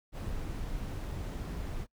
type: noise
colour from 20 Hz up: brown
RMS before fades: -37 dBFS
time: 0.12-1.87 s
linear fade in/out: 50 ms
effects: noise-tail reverb RT60 0.1 s tail -25 dB re dry